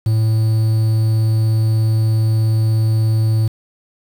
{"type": "tone with quantisation", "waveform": "triangle", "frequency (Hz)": 110.4, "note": "A2", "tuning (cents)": 6, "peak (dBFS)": -10, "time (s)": [0.06, 3.48], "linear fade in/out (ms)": 5, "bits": 6, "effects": []}